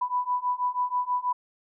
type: beating tone pair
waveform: sine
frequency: 987.8 / 994 Hz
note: B5 / B5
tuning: 0 / +11 cents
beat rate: 6.2 Hz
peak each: -28 / -27 dBFS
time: 0.01-1.33 s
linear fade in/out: 10 ms
effects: none